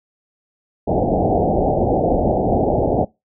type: low-pass noise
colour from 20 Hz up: white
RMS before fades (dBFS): -17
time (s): 0.87-3.05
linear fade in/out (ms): 10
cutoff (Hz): 800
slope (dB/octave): 96
effects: noise-tail reverb RT60 0.2 s tail -21 dB re dry